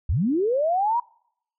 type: linear sweep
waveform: sine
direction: up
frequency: 55 to 979 Hz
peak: -19 dBFS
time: 0.09-1 s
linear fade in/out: 5 ms
effects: noise-tail reverb RT60 0.7 s tail -26 dB re dry